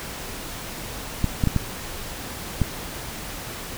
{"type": "clicks", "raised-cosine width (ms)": 5, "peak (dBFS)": -7, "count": 5, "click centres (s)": [1.243, 1.438, 1.473, 1.563, 2.617], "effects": ["pink hiss -34 dBFS RMS until 3.77 s"]}